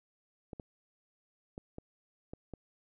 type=clicks; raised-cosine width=2 ms; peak=-29 dBFS; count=6; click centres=0.532 / 0.598 / 1.579 / 1.784 / 2.335 / 2.537 s; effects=none